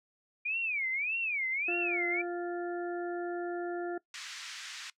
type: tone with vibrato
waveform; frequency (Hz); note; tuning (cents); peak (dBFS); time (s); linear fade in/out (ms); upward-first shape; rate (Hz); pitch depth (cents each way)
sine; 2372; D7; +17; -30; 0.45-2.22; 10; sine; 1.7; 250
type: harmonic tone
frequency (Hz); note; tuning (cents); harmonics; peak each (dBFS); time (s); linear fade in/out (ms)
349.2; F4; 0; 1 / 2 / 4 / 5; -34 / -40 / -46 / -48; 1.68-3.98; 5
type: band-pass noise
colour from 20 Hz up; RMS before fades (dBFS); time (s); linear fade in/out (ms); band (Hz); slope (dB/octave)
pink; -44; 4.14-4.9; 2; 1500 to 6900; 24
effects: noise-tail reverb RT60 0.1 s tail -20 dB re dry